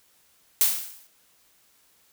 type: noise with exponential decay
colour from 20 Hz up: blue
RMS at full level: -17 dBFS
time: 0.61-1.07 s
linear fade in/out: 0 ms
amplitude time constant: 99 ms
effects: white hiss -62 dBFS RMS until 2.12 s